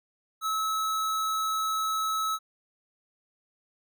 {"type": "tone", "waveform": "square", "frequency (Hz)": 1296, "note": "E6", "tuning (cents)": -30, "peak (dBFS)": -27, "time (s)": [0.41, 2.39], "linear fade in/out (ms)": 50, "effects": []}